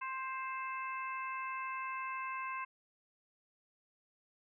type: harmonic tone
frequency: 526 Hz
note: C5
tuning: 9 cents sharp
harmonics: 2 / 3 / 4 / 5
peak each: -39 / -47 / -47 / -46 dBFS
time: 0.01-2.65 s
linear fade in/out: 10 ms
effects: none